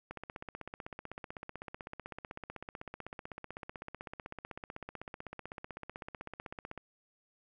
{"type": "click train", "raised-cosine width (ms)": 0.5, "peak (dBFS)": -27, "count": 107, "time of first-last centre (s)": [0.11, 6.777], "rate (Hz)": 15.9, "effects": []}